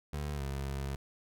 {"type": "tone with pitch glide", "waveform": "25% pulse", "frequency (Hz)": [73.42, 68.5], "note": ["D2", "C#2"], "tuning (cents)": [0, -20], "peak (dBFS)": -31, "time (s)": [0.13, 0.96], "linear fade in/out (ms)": 5, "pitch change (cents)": -120, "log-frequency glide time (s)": [0.35, 0.41], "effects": []}